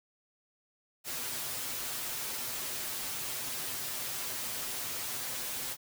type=noise with comb filter; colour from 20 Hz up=white; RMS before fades=-37 dBFS; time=1.04-5.77 s; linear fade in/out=50 ms; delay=7.9 ms; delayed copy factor=+0.75; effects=none